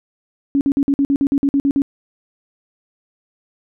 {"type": "tone bursts", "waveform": "sine", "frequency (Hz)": 279, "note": "C#4", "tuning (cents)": 11, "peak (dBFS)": -12, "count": 12, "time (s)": [0.55, 1.819], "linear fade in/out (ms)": 0, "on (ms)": 59, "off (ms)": 51, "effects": []}